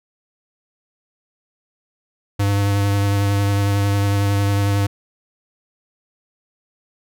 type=tone with vibrato; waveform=square; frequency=100.4 Hz; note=G2; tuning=42 cents sharp; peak=-16 dBFS; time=2.39-4.87 s; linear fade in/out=10 ms; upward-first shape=sine; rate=11 Hz; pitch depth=15 cents each way; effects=none